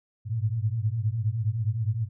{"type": "tone cluster", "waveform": "sine", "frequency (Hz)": [101.3, 106.2, 115.9], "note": ["G#2", "G#2", "A#2"], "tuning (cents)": [-43, 39, -10], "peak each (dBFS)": [-31, -29, -27], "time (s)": [0.25, 2.09], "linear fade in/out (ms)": 50, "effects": []}